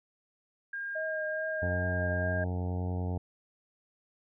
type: tone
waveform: sine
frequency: 1612 Hz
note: G6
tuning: 48 cents sharp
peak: -34 dBFS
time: 0.73-2.44 s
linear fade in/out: 5 ms
type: tone with vibrato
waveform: sine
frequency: 626 Hz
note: D#5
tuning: 10 cents sharp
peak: -33 dBFS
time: 0.95-2.45 s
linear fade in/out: 10 ms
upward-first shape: triangle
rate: 2.4 Hz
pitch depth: 25 cents each way
type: harmonic tone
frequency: 90.2 Hz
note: F#2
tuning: 44 cents flat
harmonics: 1 / 2 / 3 / 4 / 5 / 6 / 7 / 8 / 9 / 10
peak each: -31 / -38 / -42 / -47 / -44 / -52 / -48 / -48 / -49 / -54 dBFS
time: 1.62-3.18 s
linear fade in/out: 5 ms
effects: none

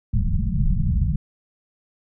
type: low-pass noise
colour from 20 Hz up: pink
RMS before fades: -20 dBFS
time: 0.13-1.16 s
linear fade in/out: 5 ms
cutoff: 210 Hz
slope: 96 dB/octave
effects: none

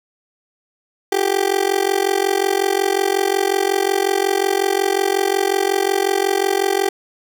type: tone with amplitude modulation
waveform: 30% pulse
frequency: 392 Hz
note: G4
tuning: in tune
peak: -9 dBFS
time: 1.12-6.89 s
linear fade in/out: 5 ms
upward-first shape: sine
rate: 45.5 Hz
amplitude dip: 95%
effects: none

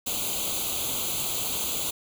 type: noise with comb filter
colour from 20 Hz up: white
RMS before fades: -29 dBFS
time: 0.06-1.91 s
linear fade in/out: 10 ms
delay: 0.28 ms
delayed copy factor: +0.9
effects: none

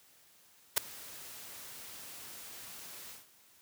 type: noise with ADSR envelope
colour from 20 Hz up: white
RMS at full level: -24 dBFS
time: 0.76-3.27 s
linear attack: 18 ms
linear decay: 3 ms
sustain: -24 dB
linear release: 170 ms
effects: white hiss -63 dBFS RMS until 3.61 s + high-pass 60 Hz 12 dB/octave

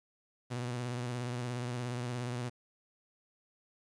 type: tone with vibrato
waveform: sawtooth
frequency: 122.6 Hz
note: B2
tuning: 12 cents flat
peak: -31 dBFS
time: 0.5-2.5 s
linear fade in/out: 20 ms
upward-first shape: sine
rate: 17 Hz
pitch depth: 49 cents each way
effects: resampled to 22050 Hz + 10-bit

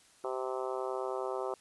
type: harmonic tone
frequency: 129.5 Hz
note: C3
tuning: 17 cents flat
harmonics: 3 / 4 / 5 / 6 / 7 / 8 / 9 / 10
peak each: -37 / -39 / -41 / -43 / -44 / -45 / -46 / -47 dBFS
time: 0.24-1.54 s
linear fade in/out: 2 ms
effects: white hiss -62 dBFS RMS until 1.6 s + resampled to 24000 Hz

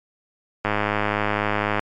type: click train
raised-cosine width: 0.5 ms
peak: -6 dBFS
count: 120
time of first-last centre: 0.65-1.794 s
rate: 104 Hz
effects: MP3 96 kbps

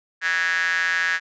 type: tone with high-pass filter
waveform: square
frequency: 87.31 Hz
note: F2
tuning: in tune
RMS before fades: -22 dBFS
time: 0.21-1.2 s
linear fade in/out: 50 ms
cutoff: 1700 Hz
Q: 9.3
effects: resampled to 16000 Hz

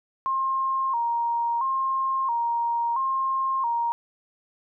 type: tone with vibrato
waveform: sine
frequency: 999 Hz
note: B5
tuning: 20 cents sharp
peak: -22 dBFS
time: 0.26-3.92 s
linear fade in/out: 0 ms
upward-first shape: square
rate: 0.74 Hz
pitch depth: 110 cents each way
effects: none

